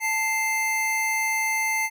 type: tone pair together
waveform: square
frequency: 880 / 2093 Hz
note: A5 / C7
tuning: 0 / 0 cents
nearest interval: octave + minor third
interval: 1500 cents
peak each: -29 / -24 dBFS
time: 0-1.9 s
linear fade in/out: 50 ms
effects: none